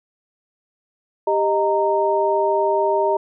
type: tone cluster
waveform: sine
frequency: 395.5 / 622 / 926 Hz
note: G4 / D#5 / A#5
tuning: +15 / -1 / -12 cents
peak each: -20 dBFS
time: 1.27-3.17 s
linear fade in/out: 5 ms
effects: none